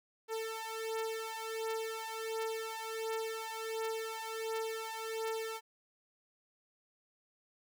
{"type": "beating tone pair", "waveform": "sawtooth", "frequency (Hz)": [445.1, 446.5], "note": ["A4", "A4"], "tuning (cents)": [20, 25], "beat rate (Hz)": 1.4, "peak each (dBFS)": [-36, -36], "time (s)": [0.28, 5.61], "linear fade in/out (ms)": 50, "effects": []}